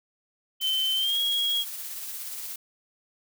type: tone with pitch glide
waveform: sine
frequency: 3077 to 3298 Hz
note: G7 to G#7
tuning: -33 to -13 cents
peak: -23 dBFS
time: 0.6-1.65 s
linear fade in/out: 50 ms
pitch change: +120 cents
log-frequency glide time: 0.95-1.18 s
type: noise with tremolo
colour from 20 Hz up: blue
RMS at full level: -35 dBFS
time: 0.61-2.56 s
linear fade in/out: 5 ms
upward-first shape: sine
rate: 17 Hz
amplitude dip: 30%
effects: none